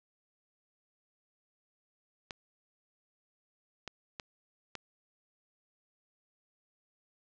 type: clicks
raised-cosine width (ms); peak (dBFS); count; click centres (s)
0.2; -22; 4; 2.308 / 3.877 / 4.198 / 4.753
effects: low-pass 7000 Hz 12 dB/octave